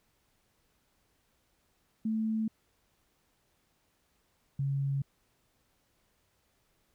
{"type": "tone pair in turn", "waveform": "sine", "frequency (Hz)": [220, 138.33], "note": ["A3", "C#3"], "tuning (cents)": [0, -3], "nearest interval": "minor sixth", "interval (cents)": 803, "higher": "first", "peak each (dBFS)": -28, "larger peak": "neither", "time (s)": [[2.05, 2.48], [4.59, 5.02]], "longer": "neither", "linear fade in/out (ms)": 5, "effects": ["pink hiss -73 dBFS RMS until 6.94 s"]}